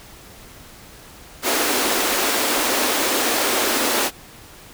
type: high-pass noise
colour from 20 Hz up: pink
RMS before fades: -20 dBFS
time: 1.42-4.11 s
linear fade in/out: 50 ms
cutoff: 250 Hz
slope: 48 dB/octave
effects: pink hiss -43 dBFS RMS until 4.73 s